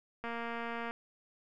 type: click train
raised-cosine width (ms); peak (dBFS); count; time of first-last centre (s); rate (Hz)
0.5; -25; 157; 0.24-0.91; 233
effects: none